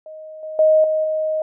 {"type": "tone with level steps", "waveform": "sine", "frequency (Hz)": 625, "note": "D#5", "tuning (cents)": 8, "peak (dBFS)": [-33, -27, -10, -16, -18], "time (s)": [0.06, 1.42], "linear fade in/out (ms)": 2, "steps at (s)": [0.43, 0.59, 0.84, 1.04], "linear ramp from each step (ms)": 2, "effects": []}